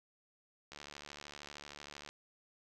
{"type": "click train", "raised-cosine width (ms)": 0.2, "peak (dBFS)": -30, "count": 101, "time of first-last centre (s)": [0.72, 2.09], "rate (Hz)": 73, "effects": []}